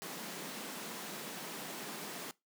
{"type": "high-pass noise", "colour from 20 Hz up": "pink", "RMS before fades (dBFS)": -44, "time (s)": [0.02, 2.31], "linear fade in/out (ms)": 0, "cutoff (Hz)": 160, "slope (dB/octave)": 48, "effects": ["noise-tail reverb RT60 0.2 s tail -21 dB re dry"]}